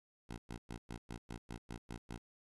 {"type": "tone bursts", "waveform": "10% pulse", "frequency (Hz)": 58.3, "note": "A#1", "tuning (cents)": 1, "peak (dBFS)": -35, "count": 10, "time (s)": [0.29, 2.18], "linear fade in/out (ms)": 10, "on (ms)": 90, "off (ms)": 110, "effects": ["AAC 32 kbps"]}